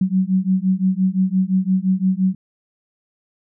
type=beating tone pair; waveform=sine; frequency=185 / 190.8 Hz; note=F#3 / G3; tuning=0 / -47 cents; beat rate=5.8 Hz; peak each=-18 dBFS; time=0.01-2.35 s; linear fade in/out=5 ms; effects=none